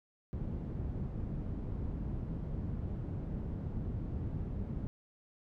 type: low-pass noise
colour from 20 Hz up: white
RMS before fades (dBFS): -38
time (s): 0.33-4.87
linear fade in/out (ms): 0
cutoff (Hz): 150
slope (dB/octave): 12
effects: none